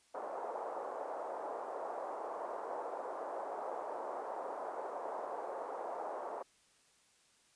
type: band-pass noise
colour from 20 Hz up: pink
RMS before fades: -42 dBFS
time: 0.14-6.43 s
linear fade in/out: 10 ms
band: 490 to 980 Hz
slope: 24 dB/octave
effects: white hiss -69 dBFS RMS until 7.55 s + resampled to 22050 Hz